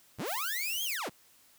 sawtooth linear two-way sweep, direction up then down, 54.2 to 3314 to 59.5 Hz, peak -30 dBFS, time 0.18-1.1 s, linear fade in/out 20 ms, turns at 0.84 s
violet noise, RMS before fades -38 dBFS, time 0.25-0.99 s, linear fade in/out 50 ms
effects white hiss -62 dBFS RMS until 1.58 s

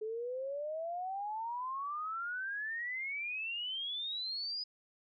sine exponential sweep, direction up, 426.1 to 5010 Hz, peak -36 dBFS, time 0.01-4.64 s, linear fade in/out 10 ms, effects none

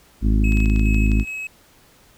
harmonic tone, 53 Hz, G#1, 36 cents sharp, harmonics 1 / 2 / 3 / 4 / 5 / 6 / 7, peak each -15 / -23 / -32 / -23 / -26 / -33 / -38 dBFS, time 0.21-1.25 s, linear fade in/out 50 ms
triangle tone with tremolo, 2565 Hz, E7, 48 cents flat, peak -25 dBFS, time 0.44-1.47 s, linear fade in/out 2 ms, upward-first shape square, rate 2.4 Hz, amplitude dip 45%
clicks, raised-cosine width 0.2 ms, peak -20 dBFS, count 10, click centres 0.522 / 0.572 / 0.603 / 0.658 / 0.699 / 0.761 / 0.795 / 0.945 / 1.117 / 1.198 s
effects pink hiss -53 dBFS RMS until 2.17 s

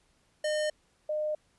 square / sine tone pair in turn, 609 / 609 Hz, D#5 / D#5, -37 / -37 cents, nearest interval unison, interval 0 cents, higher neither, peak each -28 dBFS, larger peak neither, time 0.44-0.7 / 1.09-1.35 s, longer neither, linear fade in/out 5 ms, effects pink hiss -69 dBFS RMS until 1.58 s + resampled to 24000 Hz

